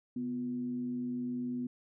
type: tone with frequency modulation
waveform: sine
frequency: 246.9 Hz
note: B3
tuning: in tune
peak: -33 dBFS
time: 0.16-1.67 s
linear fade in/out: 5 ms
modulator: 108 Hz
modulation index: 0.3
effects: none